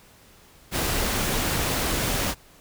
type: noise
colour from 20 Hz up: pink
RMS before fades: -25 dBFS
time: 0.71-2.35 s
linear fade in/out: 50 ms
effects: pink hiss -53 dBFS RMS until 2.6 s